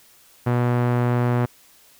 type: tone with low-pass filter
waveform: sawtooth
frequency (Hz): 121.8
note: B2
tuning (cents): -24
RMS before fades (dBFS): -20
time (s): 0.46-1.46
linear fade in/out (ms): 10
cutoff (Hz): 1500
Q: 0.9
effects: white hiss -53 dBFS RMS until 1.99 s